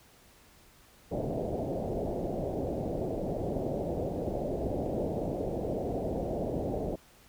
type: low-pass noise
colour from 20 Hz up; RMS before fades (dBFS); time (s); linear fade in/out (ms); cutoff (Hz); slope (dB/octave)
white; -33; 1.11-6.96; 10; 680; 48
effects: pink hiss -59 dBFS RMS until 7.28 s